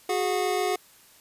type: tone cluster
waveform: square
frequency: 367 / 414.6 / 726 Hz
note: F#4 / G#4 / F#5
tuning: -14 / -3 / -33 cents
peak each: -29 dBFS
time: 0.09-0.76 s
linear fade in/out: 5 ms
effects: white hiss -55 dBFS RMS until 1.2 s + resampled to 32000 Hz